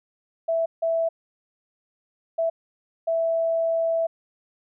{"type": "tone bursts at uneven times", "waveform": "sine", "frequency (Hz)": 659.3, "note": "E5", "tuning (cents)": 0, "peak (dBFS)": -20, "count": 4, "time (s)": [[0.48, 0.66], [0.82, 1.09], [2.38, 2.5], [3.07, 4.07]], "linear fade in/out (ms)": 10, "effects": []}